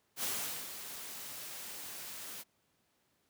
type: noise with ADSR envelope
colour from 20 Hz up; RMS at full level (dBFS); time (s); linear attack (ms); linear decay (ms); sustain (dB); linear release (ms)
white; -35; 0.16-2.44; 71; 440; -10; 36
effects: pink hiss -75 dBFS RMS until 3.29 s + high-pass 100 Hz 12 dB/octave